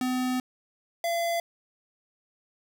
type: tone pair in turn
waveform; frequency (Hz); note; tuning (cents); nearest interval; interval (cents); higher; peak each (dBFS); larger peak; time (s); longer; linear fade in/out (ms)
square; 253.7 / 680; B3 / F5; +47 / -46; octave + perfect fourth; 1707; second; -26; neither; 0.01-0.4 / 1.04-1.4; first; 2
effects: none